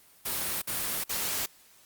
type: noise bursts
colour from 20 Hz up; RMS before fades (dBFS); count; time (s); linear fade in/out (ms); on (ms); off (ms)
white; -31; 3; 0.25-1.462; 10; 370; 51
effects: white hiss -58 dBFS RMS until 1.85 s + Opus 32 kbps